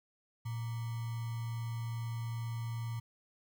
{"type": "tone with sample-and-hold", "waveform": "sine", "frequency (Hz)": 115.3, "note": "A#2", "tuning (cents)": -19, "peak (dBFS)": -35, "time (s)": [0.45, 3], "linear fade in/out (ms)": 10, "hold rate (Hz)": 1050, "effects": []}